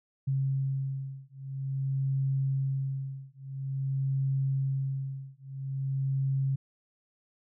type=beating tone pair; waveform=sine; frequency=135.1 / 135.59 Hz; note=C#3 / C#3; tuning=-44 / -38 cents; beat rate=0.49 Hz; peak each=-31 dBFS; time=0.27-6.56 s; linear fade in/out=10 ms; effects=none